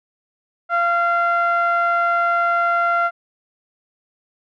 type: tone with low-pass filter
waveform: sawtooth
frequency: 689 Hz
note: F5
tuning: 24 cents flat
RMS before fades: -18 dBFS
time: 0.69-3.11 s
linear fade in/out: 50 ms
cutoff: 1500 Hz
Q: 4
effects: none